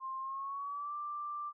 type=tone with pitch glide; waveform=sine; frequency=1057 to 1179.6 Hz; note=C6 to D6; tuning=+17 to +7 cents; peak=-37 dBFS; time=0-1.53 s; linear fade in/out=50 ms; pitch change=+190 cents; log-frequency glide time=0.19-0.95 s; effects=none